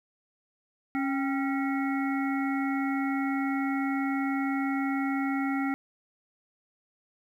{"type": "harmonic tone with a mistuned harmonic", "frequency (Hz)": 274.6, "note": "C#4", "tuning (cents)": -16, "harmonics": [1, 3, 5, 7, 8], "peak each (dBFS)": [-27, -35, -37, -39, -39], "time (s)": [0.95, 5.74], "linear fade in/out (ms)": 0, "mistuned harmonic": 3, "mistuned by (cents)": -76, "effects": ["10-bit"]}